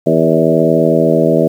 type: harmonic tone with a mistuned harmonic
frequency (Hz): 80.8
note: E2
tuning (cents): -34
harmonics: 2 / 3 / 4 / 5 / 6 / 7 / 8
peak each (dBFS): -16 / -16 / -16 / -16 / -16 / -16 / -16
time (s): 0.06-1.48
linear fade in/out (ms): 10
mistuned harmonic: 7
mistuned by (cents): +23
effects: 7-bit